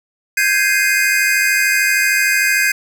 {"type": "chord", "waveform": "square", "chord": "Ab major seventh", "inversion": "third", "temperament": "equal", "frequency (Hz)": [1568, 1661.2, 2093, 2489], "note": ["G6", "Ab6", "C7", "Eb7"], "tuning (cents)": [0, 0, 0, 0], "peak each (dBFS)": -19, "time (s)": [0.37, 2.72], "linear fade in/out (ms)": 5, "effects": []}